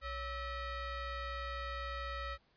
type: ring-modulated tone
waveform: 30% pulse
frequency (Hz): 621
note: D#5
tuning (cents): -3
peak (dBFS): -33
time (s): 0.01-2.38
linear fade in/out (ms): 50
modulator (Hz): 683
effects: pink hiss -72 dBFS RMS until 2.56 s + resampled to 11025 Hz